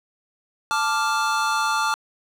square chord, D minor, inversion second, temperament equal, 880 / 1174.7 / 1396.9 Hz, A5 / D6 / F6, 0 / 0 / 0 cents, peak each -25 dBFS, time 0.71-1.94 s, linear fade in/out 0 ms, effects low-pass 8000 Hz 12 dB/octave + 7-bit

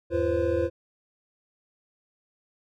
triangle tone cluster, 81.9 / 102.3 / 343.2 / 494.4 / 530 Hz, E2 / G#2 / F4 / B4 / C5, -11 / -26 / -30 / +2 / +22 cents, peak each -30 / -34 / -25 / -26 / -26 dBFS, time 0.1-0.7 s, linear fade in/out 50 ms, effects none

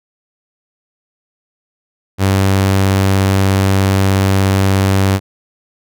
sawtooth tone, 96.8 Hz, G2, 21 cents flat, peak -6 dBFS, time 2.18-5.2 s, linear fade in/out 50 ms, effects none

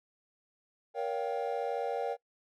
triangle chord, G half-diminished seventh, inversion first, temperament just, 470.4 / 564.5 / 705.6 / 784 Hz, Bb4 / Db5 / F5 / G5, +16 / +31 / +18 / 0 cents, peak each -33 / -35 / -37 / -35 dBFS, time 0.94-2.17 s, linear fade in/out 50 ms, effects noise-tail reverb RT60 0.1 s tail -22 dB re dry

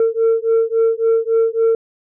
sine beating tone pair, 451.8 / 455.4 Hz, A4 / A#4, +46 / -40 cents, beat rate 3.6 Hz, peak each -14 dBFS, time 0-1.75 s, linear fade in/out 2 ms, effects tanh soft clip ceiling -9 dBFS

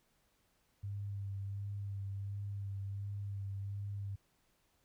sine tone with vibrato, 99.7 Hz, G2, 30 cents sharp, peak -38 dBFS, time 0.83-4.16 s, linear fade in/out 10 ms, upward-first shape sine, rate 1.4 Hz, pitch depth 23 cents each way, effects pink hiss -75 dBFS RMS until 4.84 s

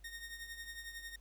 sawtooth tone with tremolo, 1849 Hz, A#6, 15 cents flat, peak -39 dBFS, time 0.04-1.16 s, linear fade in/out 5 ms, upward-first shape triangle, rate 11 Hz, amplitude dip 70%, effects added 50 Hz sine -56 dBFS peak until 1.2 s + pink hiss -71 dBFS RMS until 1.2 s

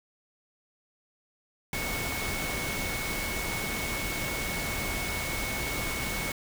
sine tone in noise, 2206 Hz, C#7, 9 cents flat, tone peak -35 dBFS, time 1.73-6.32 s, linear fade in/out 2 ms, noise pink, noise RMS -33 dBFS, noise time 1.73-6.32 s, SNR -5 dB, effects none

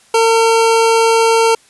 25% pulse tone, 454.1 Hz, A#4, 45 cents flat, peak -5 dBFS, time 0.14-1.55 s, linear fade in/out 5 ms, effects white hiss -49 dBFS RMS until 1.69 s + resampled to 24000 Hz

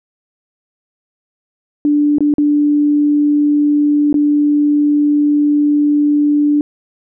sine tone with dropouts, 293.7 Hz, D4, in tune, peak -9 dBFS, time 1.85-6.61 s, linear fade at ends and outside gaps 1 ms, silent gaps 2.184-2.206 / 2.339-2.382 / 4.128-4.142 s, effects none

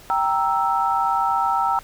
sine chord, E diminished, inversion first, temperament equal, 784 / 932.3 / 1318.5 Hz, G5 / Bb5 / E6, 0 / 0 / 0 cents, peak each -22 dBFS, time 0.1-1.79 s, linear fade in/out 0 ms, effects pink hiss -46 dBFS RMS until 1.83 s

